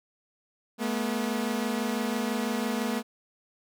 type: tone pair together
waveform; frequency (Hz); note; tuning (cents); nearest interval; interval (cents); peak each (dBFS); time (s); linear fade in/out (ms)
sawtooth; 215.6 / 241.6; A3 / B3; -35 / -38; major second; 197; -26; 0.78-3.03; 50
effects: none